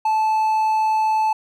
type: tone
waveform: triangle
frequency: 872 Hz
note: A5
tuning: 16 cents flat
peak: -14 dBFS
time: 0.05-1.33 s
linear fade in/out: 5 ms
effects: none